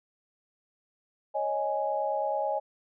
sine chord, C# suspended second, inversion none, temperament just, 554.4 / 623.7 / 831.5 Hz, C#5 / D#5 / G#5, 0 / +4 / +2 cents, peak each -32 / -31 / -30 dBFS, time 1.34-2.6 s, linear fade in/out 20 ms, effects none

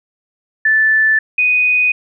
sine tone pair in turn, 1755 / 2489 Hz, A6 / D#7, -5 / 0 cents, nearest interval tritone, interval 605 cents, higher second, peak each -9 / -10 dBFS, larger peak first, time 0.65-1.19 / 1.38-1.92 s, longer neither, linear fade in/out 5 ms, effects none

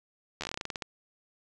slowing click train, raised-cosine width 0.2 ms, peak -17 dBFS, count 14, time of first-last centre 0.41-0.822 s, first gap 12 ms, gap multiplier 1.15, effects resampled to 22050 Hz

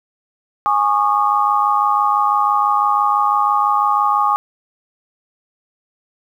sine chord, Ab suspended fourth, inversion none, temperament equal with one note detuned, 830.6 / 1108.7 / 1214.7 Hz, Ab5 / Db6 / Eb6, 0 / 0 / -42 cents, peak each -17 dBFS, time 0.66-4.36 s, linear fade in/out 0 ms, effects 8-bit

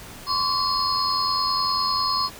sine tone cluster, 1043 / 1133 / 4309 / 5060 Hz, C6 / C#6 / C#8 / D#8, -6 / +37 / -50 / +28 cents, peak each -26 dBFS, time 0.26-2.3 s, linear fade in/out 50 ms, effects pink hiss -41 dBFS RMS until 2.39 s

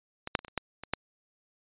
clicks, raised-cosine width 0.3 ms, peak -20 / -7 / -27 / -26 / -30 / -13 / -24 / -11 dBFS, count 8, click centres 0.274 / 0.352 / 0.391 / 0.448 / 0.482 / 0.577 / 0.836 / 0.936 s, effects resampled to 8000 Hz

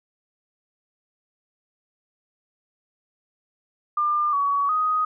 sine tone with pitch steps, 1199 / 1129 / 1250 Hz, D6 / C#6 / D#6, +36 / +31 / +8 cents, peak -19 dBFS, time 3.97-5.05 s, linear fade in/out 5 ms, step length 360 ms, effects none

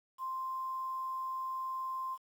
sine tone with quantisation, 1046.5 Hz, C6, in tune, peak -35 dBFS, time 0.18-2.18 s, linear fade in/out 50 ms, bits 10, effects none

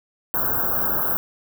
white band-stop noise, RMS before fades -22 dBFS, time 0.34-1.17 s, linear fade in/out 0 ms, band 1600 to 13000 Hz, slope 96 dB/octave, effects none

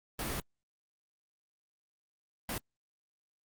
pink noise bursts at uneven times, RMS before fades -36 dBFS, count 2, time 0.19-0.4 / 2.49-2.58 s, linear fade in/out 2 ms, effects Opus 32 kbps

